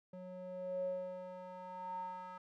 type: tone with band-pass filter sweep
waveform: square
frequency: 183 Hz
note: F#3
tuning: 19 cents flat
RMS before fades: -44 dBFS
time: 0.13-2.38 s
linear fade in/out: 5 ms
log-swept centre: 400 to 1100 Hz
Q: 9
effects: none